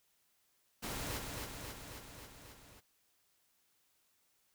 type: noise with echo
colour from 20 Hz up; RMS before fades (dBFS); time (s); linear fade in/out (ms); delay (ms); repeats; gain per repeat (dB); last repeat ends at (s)
pink; -41; 0.82-1.19; 20; 270; 6; -3; 2.81
effects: white hiss -75 dBFS RMS until 4.54 s